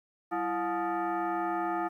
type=tone with frequency modulation; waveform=sine; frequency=190.5 Hz; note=G3; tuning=49 cents flat; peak=-28 dBFS; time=0.31-1.89 s; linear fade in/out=20 ms; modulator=526 Hz; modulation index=2.2; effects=11-bit